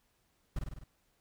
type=noise with echo; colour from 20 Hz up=brown; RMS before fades=-33 dBFS; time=0.56-0.59 s; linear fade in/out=5 ms; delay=50 ms; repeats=5; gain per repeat=-3 dB; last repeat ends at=0.84 s; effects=pink hiss -74 dBFS RMS until 1.2 s